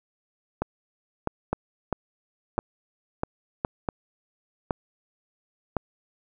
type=two click trains; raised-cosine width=1 ms; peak=-10 / -11 dBFS; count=5 / 6; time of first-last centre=1.53-5.767 / 0.62-3.888 s; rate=0.944 / 1.53 Hz; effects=none